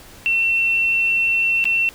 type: tone with dropouts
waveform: sine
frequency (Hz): 2703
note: E7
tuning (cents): +43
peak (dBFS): -15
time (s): 0.26-1.89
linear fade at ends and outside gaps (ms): 0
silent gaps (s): 1.641-1.654
effects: pink hiss -43 dBFS RMS until 1.94 s